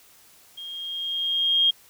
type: tone with level ramp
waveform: sine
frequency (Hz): 3235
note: G#7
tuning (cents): -46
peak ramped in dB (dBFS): -35 to -15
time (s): 0.57-1.71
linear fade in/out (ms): 10
effects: white hiss -54 dBFS RMS until 1.89 s